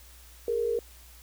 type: tone pair together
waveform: sine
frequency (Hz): 414.7 / 466.2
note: G#4 / A#4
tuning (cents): -3 / 0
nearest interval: major second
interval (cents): 203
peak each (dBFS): -31 / -26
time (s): 0.48-0.79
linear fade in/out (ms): 2
effects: added 60 Hz sine -51 dBFS peak until 1.22 s + white hiss -54 dBFS RMS until 1.22 s